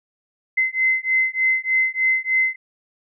sine beating tone pair, 2056 / 2059.3 Hz, C7 / C7, -31 / -28 cents, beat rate 3.3 Hz, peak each -20 dBFS, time 0.57-2.56 s, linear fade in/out 10 ms, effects none

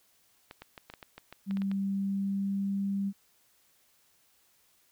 clicks, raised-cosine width 0.3 ms, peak -28 dBFS, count 12, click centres 0.511 / 0.62 / 0.778 / 0.9 / 0.938 / 1.028 / 1.18 / 1.326 / 1.51 / 1.571 / 1.619 / 1.715 s
sine tone with pitch glide, 196 to 197.71 Hz, G3 to G3, 0 to +15 cents, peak -28 dBFS, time 1.46-3.13 s, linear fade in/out 50 ms, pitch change +15 cents, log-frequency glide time 1.73-2.84 s
effects white hiss -67 dBFS RMS until 4.91 s

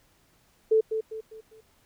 sine tone with echo, 440 Hz, A4, in tune, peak -17 dBFS, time 0.71-0.81 s, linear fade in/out 10 ms, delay 200 ms, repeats 4, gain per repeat -8 dB, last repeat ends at 1.61 s, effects pink hiss -64 dBFS RMS until 1.85 s

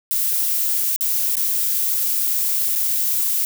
violet noise with dropouts, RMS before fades -20 dBFS, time 0.11-3.45 s, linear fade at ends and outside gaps 0 ms, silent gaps 0.962-1.009 / 1.355-1.368 / 2.753-2.758 s, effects none

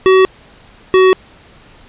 square tone pair in turn, 377.4 / 374.8 Hz, F#4 / F#4, +34 / +22 cents, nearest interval unison, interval 12 cents, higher first, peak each -6 dBFS, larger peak neither, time 0.06-0.25 / 0.94-1.13 s, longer neither, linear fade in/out 0 ms, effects pink hiss -43 dBFS RMS until 1.88 s + resampled to 8000 Hz

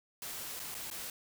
white noise with dropouts, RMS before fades -42 dBFS, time 0.22-1.1 s, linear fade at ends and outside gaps 2 ms, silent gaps 0.595-0.599 / 0.745-0.749 / 0.902-0.912 s, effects none

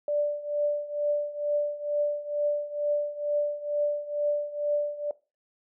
sine tone with tremolo, 587.3 Hz, D5, in tune, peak -21 dBFS, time 0.08-5.11 s, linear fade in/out 2 ms, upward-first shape triangle, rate 2.2 Hz, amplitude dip 85%, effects noise-tail reverb RT60 0.3 s tail -20 dB re dry

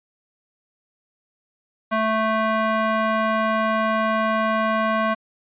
square tone with band-pass filter, 220 Hz, A3, in tune, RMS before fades -21 dBFS, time 1.91-5.15 s, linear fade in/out 20 ms, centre 1100 Hz, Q 1.3, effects resampled to 8000 Hz

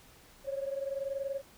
sine tone pair together, 543 / 563.6 Hz, C#5 / C#5, -36 / +29 cents, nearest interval minor second, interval 65 cents, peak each -34 / -37 dBFS, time 0.44-1.42 s, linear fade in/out 50 ms, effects tanh soft clip ceiling -25 dBFS + pink hiss -58 dBFS RMS until 1.57 s

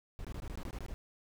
brown noise bursts, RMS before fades -41 dBFS, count 10, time 0.19-0.94 s, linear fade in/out 0 ms, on 57 ms, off 20 ms, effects none

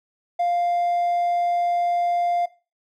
triangle tone, 699 Hz, F5, 1 cent sharp, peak -16 dBFS, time 0.39-2.46 s, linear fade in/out 10 ms, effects noise-tail reverb RT60 0.3 s tail -19 dB re dry + tanh soft clip ceiling -13 dBFS

